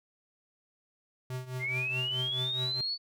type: tone with tremolo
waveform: square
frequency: 127.8 Hz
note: C3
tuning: 40 cents flat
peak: -33 dBFS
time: 1.3-2.81 s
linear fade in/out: 2 ms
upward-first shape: triangle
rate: 4.7 Hz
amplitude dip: 85%
type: linear sweep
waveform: sine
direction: up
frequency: 2060 to 4497 Hz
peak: -30 dBFS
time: 1.59-2.98 s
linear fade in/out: 50 ms
effects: none